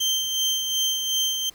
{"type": "tone with tremolo", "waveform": "30% pulse", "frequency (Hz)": 3136, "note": "G7", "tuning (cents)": 0, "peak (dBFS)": -17, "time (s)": [0, 1.5], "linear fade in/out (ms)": 10, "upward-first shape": "sine", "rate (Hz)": 2.7, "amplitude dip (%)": 45, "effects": ["pink hiss -53 dBFS RMS until 1.54 s"]}